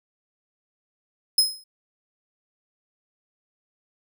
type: tone with exponential decay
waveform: sawtooth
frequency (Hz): 5120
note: D#8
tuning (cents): +49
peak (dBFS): -10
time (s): 1.38-1.64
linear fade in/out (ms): 5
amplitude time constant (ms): 56
effects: none